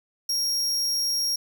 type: tone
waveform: 40% pulse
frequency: 5588 Hz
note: F8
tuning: in tune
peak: -22 dBFS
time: 0.29-1.36 s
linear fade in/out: 5 ms
effects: none